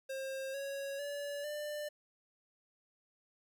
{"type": "tone with pitch steps", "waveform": "square", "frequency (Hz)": [534, 553.5, 573.7, 594.6], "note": ["C5", "C#5", "D5", "D5"], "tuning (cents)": [35, -3, -41, 21], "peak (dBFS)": -39, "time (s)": [0.09, 1.89], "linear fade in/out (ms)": 10, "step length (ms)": 450, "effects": ["13-bit"]}